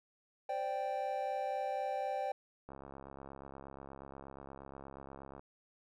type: chord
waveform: triangle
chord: C suspended second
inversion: none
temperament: equal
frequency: 523.3 / 587.3 / 784 Hz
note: C5 / D5 / G5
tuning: 0 / 0 / 0 cents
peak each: -39 / -38 / -35 dBFS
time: 0.49-2.32 s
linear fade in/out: 5 ms
type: click train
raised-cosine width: 1 ms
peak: -35 dBFS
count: 186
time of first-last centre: 2.69-5.395 s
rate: 68.4 Hz
effects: none